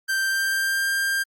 45% pulse tone with pitch glide, 1568 to 1592.6 Hz, G6 to G6, 0 to +27 cents, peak -21 dBFS, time 0.08-1.24 s, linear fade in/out 20 ms, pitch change +27 cents, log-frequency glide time 0.2-0.88 s, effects Opus 48 kbps

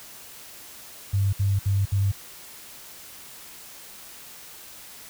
sine tone bursts, 98.9 Hz, G2, 16 cents sharp, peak -19 dBFS, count 4, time 1.13-2.119 s, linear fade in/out 10 ms, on 200 ms, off 63 ms, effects white hiss -44 dBFS RMS until 5.09 s

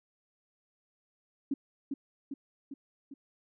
sine tone with echo, 277.2 Hz, C#4, in tune, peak -27 dBFS, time 1.51-1.54 s, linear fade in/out 5 ms, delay 400 ms, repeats 4, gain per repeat -4 dB, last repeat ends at 3.14 s, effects none

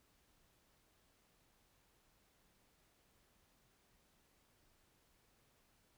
silence, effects pink hiss -74 dBFS RMS until 5.97 s

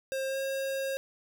square tone with pitch glide, 533 to 539.8 Hz, C5 to C#5, +32 to -46 cents, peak -31 dBFS, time 0.12-0.97 s, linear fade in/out 0 ms, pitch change +22 cents, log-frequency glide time 0.27-0.38 s, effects none

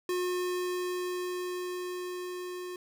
square tone with level ramp, 360.6 Hz, F#4, 45 cents flat, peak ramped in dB -29 to -38 dBFS, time 0.09-2.76 s, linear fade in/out 2 ms, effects none

